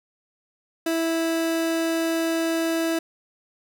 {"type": "tone", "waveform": "30% pulse", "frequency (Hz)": 328.4, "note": "E4", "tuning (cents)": -6, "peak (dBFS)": -19, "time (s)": [0.86, 2.99], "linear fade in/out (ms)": 5, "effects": []}